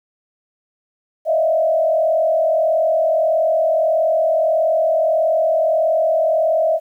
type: tone with frequency modulation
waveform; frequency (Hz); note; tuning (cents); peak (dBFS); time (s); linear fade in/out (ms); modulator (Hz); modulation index
sine; 643; E5; -43; -13; 1.25-6.8; 50; 41.6; 0.93
effects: 9-bit